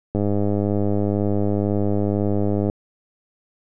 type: click train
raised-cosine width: 2 ms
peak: -9 dBFS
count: 261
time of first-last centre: 0.15-2.699 s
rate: 102 Hz
effects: none